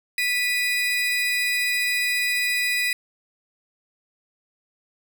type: tone pair together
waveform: 35% pulse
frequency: 1975.5 / 2473 Hz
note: B6 / D#7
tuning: 0 / -11 cents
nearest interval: major third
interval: 389 cents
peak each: -22 dBFS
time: 0.18-2.93 s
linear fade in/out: 2 ms
effects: none